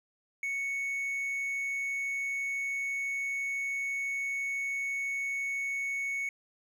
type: tone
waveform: triangle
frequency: 2217 Hz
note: C#7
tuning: in tune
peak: -29 dBFS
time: 0.43-6.29 s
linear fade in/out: 2 ms
effects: none